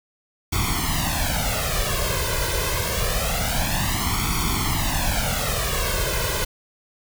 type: noise with flanger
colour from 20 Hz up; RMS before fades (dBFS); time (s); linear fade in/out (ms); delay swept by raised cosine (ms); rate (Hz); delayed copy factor
pink; -23; 0.52-6.45; 10; 0.88 to 1.98; 0.26; +0.95
effects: none